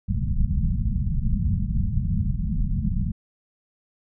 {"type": "low-pass noise", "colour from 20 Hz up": "pink", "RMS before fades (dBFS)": -23, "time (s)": [0.08, 3.12], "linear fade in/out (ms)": 10, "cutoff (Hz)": 220, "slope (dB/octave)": 96, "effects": []}